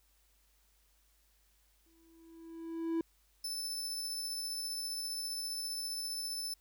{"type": "tone with exponential growth", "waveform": "triangle", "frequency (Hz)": 329.6, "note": "E4", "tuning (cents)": 0, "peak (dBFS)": -27, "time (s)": [1.86, 3.01], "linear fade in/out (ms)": 2, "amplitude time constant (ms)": 250}
{"type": "tone with tremolo", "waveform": "sawtooth", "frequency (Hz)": 5274, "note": "E8", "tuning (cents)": 0, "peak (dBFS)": -33, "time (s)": [3.44, 6.54], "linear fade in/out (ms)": 5, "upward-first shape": "triangle", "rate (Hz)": 15, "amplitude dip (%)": 25}
{"effects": ["added 50 Hz sine -70 dBFS peak until 6.6 s", "white hiss -72 dBFS RMS until 6.6 s"]}